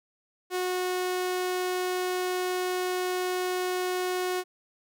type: tone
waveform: sawtooth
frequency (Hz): 365.1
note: F#4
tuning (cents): -23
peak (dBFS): -23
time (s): 0.5-4.44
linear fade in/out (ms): 50
effects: none